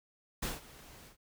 pink noise with ADSR envelope, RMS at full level -35 dBFS, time 0.42-1.17 s, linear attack 11 ms, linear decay 170 ms, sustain -19 dB, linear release 100 ms, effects none

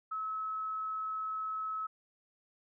sine tone, 1292 Hz, E6, 35 cents flat, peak -34 dBFS, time 0.11-1.87 s, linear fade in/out 10 ms, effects none

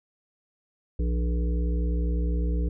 harmonic tone with a mistuned harmonic, 59.9 Hz, A#1, 48 cents sharp, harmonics 1 / 3 / 5 / 7 / 8, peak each -23 / -33 / -37 / -40 / -41 dBFS, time 0.99-2.69 s, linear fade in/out 5 ms, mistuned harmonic 3, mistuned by -79 cents, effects none

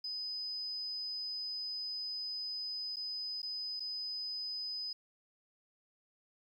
sine tone with dropouts, 5010 Hz, D#8, 11 cents sharp, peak -37 dBFS, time 0.04-4.93 s, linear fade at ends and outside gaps 5 ms, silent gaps 2.96-2.967 / 3.419-3.429 / 3.797-3.803 s, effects 11-bit

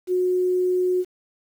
sine tone with quantisation, 364.5 Hz, F#4, 26 cents flat, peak -18 dBFS, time 0.07-1.05 s, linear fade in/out 50 ms, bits 8, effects none

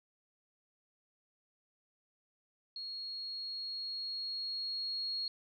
sine tone with level ramp, 4300 Hz, C8, 47 cents sharp, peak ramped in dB -40 to -34 dBFS, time 2.76-5.28 s, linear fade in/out 2 ms, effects none

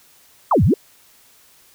sine exponential two-way sweep, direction down then up, 1300 to 77.78 to 470 Hz, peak -11 dBFS, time 0.51-0.74 s, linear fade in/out 5 ms, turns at 0.64 s, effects white hiss -52 dBFS RMS until 1.74 s

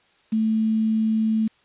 sine tone with quantisation, 220 Hz, A3, in tune, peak -18 dBFS, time 0.32-1.48 s, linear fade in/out 10 ms, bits 7, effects white hiss -60 dBFS RMS until 1.64 s + resampled to 8000 Hz

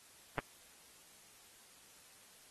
clicks, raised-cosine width 0.5 ms, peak -19 / -22 dBFS, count 2, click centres 0.382 / 0.389 s, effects white hiss -61 dBFS RMS until 2.5 s + AAC 32 kbps

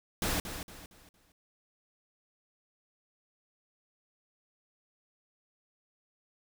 pink noise with echo, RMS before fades -31 dBFS, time 0.22-0.4 s, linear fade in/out 2 ms, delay 230 ms, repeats 4, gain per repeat -9 dB, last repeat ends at 1.32 s, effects none

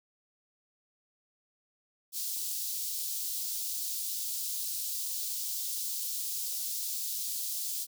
white high-pass noise, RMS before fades -35 dBFS, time 2.12-7.87 s, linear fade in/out 50 ms, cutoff 4000 Hz, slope 24 dB/octave, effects none

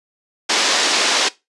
white band-pass noise, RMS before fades -17 dBFS, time 0.49-1.29 s, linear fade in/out 10 ms, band 270 to 6100 Hz, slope 24 dB/octave, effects noise-tail reverb RT60 0.2 s tail -18 dB re dry + resampled to 24000 Hz

